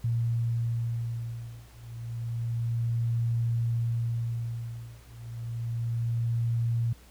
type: beating tone pair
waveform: sine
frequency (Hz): 116.54 / 116.84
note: A#2 / A#2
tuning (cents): 0 / +4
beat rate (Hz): 0.3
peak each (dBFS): -30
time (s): 0.04-6.93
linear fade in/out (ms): 5
effects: added 60 Hz sine -52 dBFS peak until 7.1 s + pink hiss -57 dBFS RMS until 7.1 s